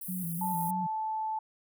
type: high-pass noise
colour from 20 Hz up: pink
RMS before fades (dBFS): -40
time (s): 0.01-0.71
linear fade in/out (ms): 5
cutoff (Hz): 9900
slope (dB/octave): 48
type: tone with vibrato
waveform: sine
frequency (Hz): 175.6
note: F3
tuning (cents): +10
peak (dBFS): -33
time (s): 0.08-0.87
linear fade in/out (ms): 10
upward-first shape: square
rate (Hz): 3.3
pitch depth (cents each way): 75
type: tone with pitch glide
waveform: sine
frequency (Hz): 880 to 873.9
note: A5 to A5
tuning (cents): 0 to -12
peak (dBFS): -30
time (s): 0.41-1.39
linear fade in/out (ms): 5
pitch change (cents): -12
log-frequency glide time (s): 0.62-0.75
effects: none